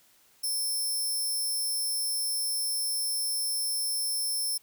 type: tone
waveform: 10% pulse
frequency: 5340 Hz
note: E8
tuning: 22 cents sharp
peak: -22 dBFS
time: 0.43-4.58 s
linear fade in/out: 10 ms
effects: white hiss -62 dBFS RMS until 4.62 s